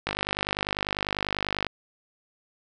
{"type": "click train", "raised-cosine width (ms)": 0.3, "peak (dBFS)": -10, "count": 81, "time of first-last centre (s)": [0.07, 1.667], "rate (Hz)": 50.1, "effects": []}